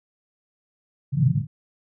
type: band-pass noise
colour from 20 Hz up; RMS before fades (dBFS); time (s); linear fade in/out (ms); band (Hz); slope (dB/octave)
pink; -20; 1.12-1.47; 50; 120 to 160; 48
effects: none